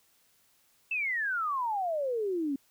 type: exponential sweep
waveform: sine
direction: down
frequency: 2688 to 265.8 Hz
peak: -28 dBFS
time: 0.91-2.56 s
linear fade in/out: 5 ms
effects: white hiss -67 dBFS RMS until 2.7 s